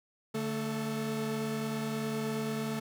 45% pulse tone cluster, 145.4 / 222.3 / 435.2 Hz, D3 / A3 / A4, -17 / +18 / -19 cents, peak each -39 / -34 / -38 dBFS, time 0.34-2.8 s, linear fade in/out 10 ms, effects none

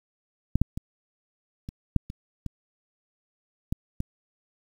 clicks, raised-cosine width 5 ms, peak -9 / -7 / -19 / -23 / -7 / -24 / -20 / -14 / -16 dBFS, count 9, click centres 0.556 / 0.616 / 0.775 / 1.689 / 1.963 / 2.101 / 2.463 / 3.725 / 4.004 s, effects 8-bit

